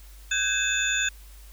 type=tone cluster; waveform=sine; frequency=1527 / 1637 / 2588 / 3547 / 6750 Hz; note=G6 / G#6 / E7 / A7 / G#8; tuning=-46 / -25 / -32 / +13 / +27 cents; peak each=-29 dBFS; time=0.31-1.09 s; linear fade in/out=5 ms; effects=added 50 Hz sine -44 dBFS peak until 1.52 s + white hiss -54 dBFS RMS until 1.52 s